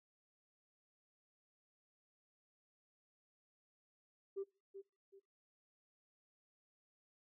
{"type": "tone with echo", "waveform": "sine", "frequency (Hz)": 392, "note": "G4", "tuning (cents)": 0, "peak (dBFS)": -38, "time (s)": [4.36, 4.44], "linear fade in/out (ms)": 20, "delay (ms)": 380, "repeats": 2, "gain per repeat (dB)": -10, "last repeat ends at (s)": 5.2, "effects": ["noise-tail reverb RT60 0.3 s tail -22 dB re dry", "tanh soft clip ceiling -35 dBFS"]}